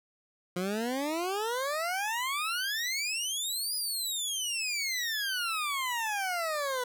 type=exponential two-way sweep; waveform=20% pulse; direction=up then down; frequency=174.61 to 4999 to 487.8 Hz; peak=-25 dBFS; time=0.56-6.84 s; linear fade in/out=5 ms; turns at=3.75 s; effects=none